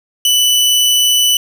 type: tone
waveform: sawtooth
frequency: 2979 Hz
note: F#7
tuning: 11 cents sharp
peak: -6 dBFS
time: 0.25-1.37 s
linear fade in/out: 2 ms
effects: none